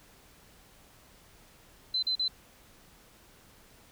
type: tone bursts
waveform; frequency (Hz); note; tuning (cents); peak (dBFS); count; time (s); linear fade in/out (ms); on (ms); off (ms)
sine; 4053; B7; +44; -26; 3; 1.94-2.281; 5; 87; 40
effects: pink hiss -58 dBFS RMS until 3.91 s